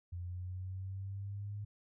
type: linear sweep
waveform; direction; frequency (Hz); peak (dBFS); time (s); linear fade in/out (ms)
sine; up; 87.31 to 103.83; -39; 0.12-1.65; 10
effects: none